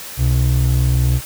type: ring-modulated tone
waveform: triangle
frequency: 97 Hz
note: G2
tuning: 18 cents flat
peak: -7 dBFS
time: 0.17-1.21 s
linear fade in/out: 50 ms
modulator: 30.2 Hz
effects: white hiss -32 dBFS RMS until 1.25 s